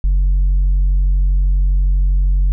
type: tone with tanh clipping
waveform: triangle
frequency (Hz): 46.25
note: F#1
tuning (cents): 0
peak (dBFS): -11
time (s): 0.04-2.52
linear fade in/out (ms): 0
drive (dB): 7
effects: none